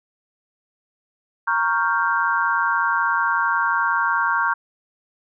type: chord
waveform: sine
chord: G half-diminished seventh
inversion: first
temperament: equal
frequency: 932.3 / 1108.7 / 1396.9 / 1568 Hz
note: Bb5 / Db6 / F6 / G6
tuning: 0 / 0 / 0 / 0 cents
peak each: -23 dBFS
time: 1.47-4.54 s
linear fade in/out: 10 ms
effects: none